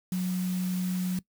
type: tone in noise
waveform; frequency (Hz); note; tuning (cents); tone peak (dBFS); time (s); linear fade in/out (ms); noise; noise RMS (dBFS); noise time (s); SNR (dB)
sine; 182.8; F#3; -21; -26; 0.12-1.19; 2; white; -43; 0.12-1.19; +14
effects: noise-tail reverb RT60 0.1 s tail -20 dB re dry